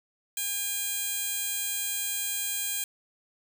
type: tone with high-pass filter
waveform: 15% pulse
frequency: 810 Hz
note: G#5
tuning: 43 cents flat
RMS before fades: -31 dBFS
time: 0.37-2.84 s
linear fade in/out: 2 ms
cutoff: 5700 Hz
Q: 0.54
effects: none